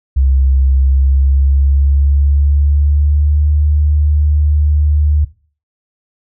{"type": "tone with pitch glide", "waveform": "sine", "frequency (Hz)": [66.7, 74.44], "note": ["C2", "D2"], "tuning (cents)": [34, 24], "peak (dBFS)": -8, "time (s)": [0.16, 5.25], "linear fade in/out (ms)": 10, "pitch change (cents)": 190, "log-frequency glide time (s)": [0.77, 3.48], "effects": ["noise-tail reverb RT60 0.4 s tail -18 dB re dry"]}